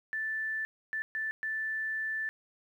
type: tone bursts at uneven times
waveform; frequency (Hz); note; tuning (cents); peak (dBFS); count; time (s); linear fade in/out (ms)
sine; 1760; A6; 0; -31; 4; 0.13-0.65 / 0.93-1.02 / 1.15-1.31 / 1.43-2.29; 0
effects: 11-bit